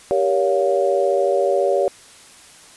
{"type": "chord", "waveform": "sine", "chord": "G half-diminished seventh", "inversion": "none", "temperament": "just", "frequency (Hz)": [392, 470.4, 564.5, 705.6], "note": ["G4", "Bb4", "Db5", "F5"], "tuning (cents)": [0, 16, 31, 18], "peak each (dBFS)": [-20, -23, -18, -24], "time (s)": [0.11, 1.88], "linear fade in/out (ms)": 0, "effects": ["white hiss -45 dBFS RMS until 2.76 s", "resampled to 24000 Hz"]}